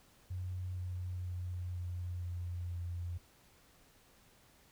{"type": "tone with pitch steps", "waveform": "sine", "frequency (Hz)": [91.3, 90.46, 89.63, 88.8, 87.99, 87.18], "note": ["F#2", "F#2", "F2", "F2", "F2", "F2"], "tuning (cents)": [-23, -39, 45, 29, 13, -3], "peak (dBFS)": -37, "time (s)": [0.3, 3.18], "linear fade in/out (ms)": 10, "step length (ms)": 480, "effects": ["pink hiss -65 dBFS RMS until 4.71 s"]}